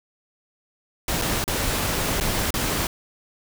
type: noise with dropouts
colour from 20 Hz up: pink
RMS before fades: -24 dBFS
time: 1.08-2.87 s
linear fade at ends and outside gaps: 2 ms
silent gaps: 1.216-1.22 / 1.441-1.478 / 2.201-2.209 / 2.506-2.54 s
effects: none